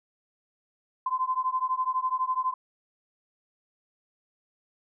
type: beating tone pair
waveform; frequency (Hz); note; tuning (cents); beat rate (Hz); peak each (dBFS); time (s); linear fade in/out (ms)
sine; 1023 / 1035; C6 / C6; -39 / -19; 12; -28; 1.06-2.54; 5
effects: none